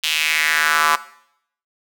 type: tone with high-pass filter sweep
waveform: square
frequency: 77.78 Hz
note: D#2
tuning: in tune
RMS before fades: -18 dBFS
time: 0.03-0.96 s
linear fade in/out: 10 ms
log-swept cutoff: 3100 to 1100 Hz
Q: 3.2
effects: noise-tail reverb RT60 0.7 s tail -17 dB re dry